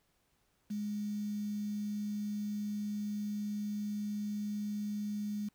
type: tone with quantisation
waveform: sine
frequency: 207.7 Hz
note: G#3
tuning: in tune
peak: -34 dBFS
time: 0.7-5.49 s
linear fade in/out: 10 ms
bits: 9
effects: pink hiss -75 dBFS RMS until 5.54 s